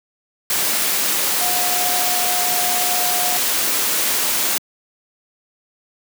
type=tone in noise; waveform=sine; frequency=719 Hz; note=F#5; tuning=50 cents flat; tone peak=-24 dBFS; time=1.41-3.37 s; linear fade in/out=2 ms; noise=white; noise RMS=-19 dBFS; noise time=0.5-4.58 s; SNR=-8 dB; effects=high-pass 200 Hz 12 dB/octave